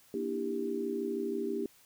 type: chord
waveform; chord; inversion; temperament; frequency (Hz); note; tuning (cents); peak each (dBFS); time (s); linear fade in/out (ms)
sine; E half-diminished seventh; second; just; 237.3 / 296.7 / 329.6 / 395.6; Bb3 / D4 / E4 / G4; +31 / +18 / 0 / +16; -38 / -39 / -39 / -34; 0.14-1.66; 2
effects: white hiss -62 dBFS RMS until 1.85 s